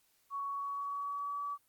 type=tone with pitch glide; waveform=sine; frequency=1117 to 1145.8 Hz; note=C#6 to D6; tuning=+13 to -43 cents; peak=-35 dBFS; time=0.3-1.58 s; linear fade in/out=50 ms; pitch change=+44 cents; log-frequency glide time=0.46-1.43 s; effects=white hiss -72 dBFS RMS until 1.68 s + Opus 48 kbps